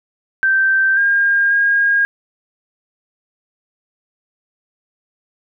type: tone with pitch steps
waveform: sine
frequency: 1560 / 1612 / 1626 Hz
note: G6 / G6 / G#6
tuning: -9 / +48 / -37 cents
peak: -11 dBFS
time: 0.43-2.05 s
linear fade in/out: 0 ms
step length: 540 ms
effects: none